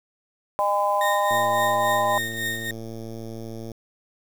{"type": "harmonic tone", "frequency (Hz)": 203, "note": "G#3", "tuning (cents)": -39, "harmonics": [3, 4, 5], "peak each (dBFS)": [-24, -24, -23], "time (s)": [0.59, 2.18], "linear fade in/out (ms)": 0}
{"type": "tone with tremolo", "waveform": "35% pulse", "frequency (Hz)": 1844, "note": "A#6", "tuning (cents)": -19, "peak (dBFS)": -22, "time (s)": [1.01, 2.71], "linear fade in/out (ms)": 2, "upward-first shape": "triangle", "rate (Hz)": 3.6, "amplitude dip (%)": 70}
{"type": "click train", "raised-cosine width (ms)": 2, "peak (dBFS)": -24, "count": 273, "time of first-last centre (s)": [1.31, 3.717], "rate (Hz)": 113}
{"effects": ["7-bit"]}